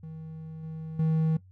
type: tone with level steps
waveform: triangle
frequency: 159.2 Hz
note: D#3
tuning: 40 cents sharp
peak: -36 / -33 / -20 dBFS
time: 0.03-1.37 s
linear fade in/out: 5 ms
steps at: 0.63 / 0.99 s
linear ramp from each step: 5 ms
effects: noise-tail reverb RT60 0.1 s tail -17 dB re dry + added 93 Hz sine -51 dBFS peak until 1.51 s